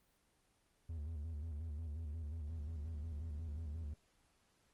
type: tone with vibrato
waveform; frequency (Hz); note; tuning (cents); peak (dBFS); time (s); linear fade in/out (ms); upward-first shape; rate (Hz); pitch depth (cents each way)
triangle; 77.78; D#2; 0; -39; 0.89-3.94; 5; square; 5.6; 93
effects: pink hiss -75 dBFS RMS until 4.73 s + Opus 24 kbps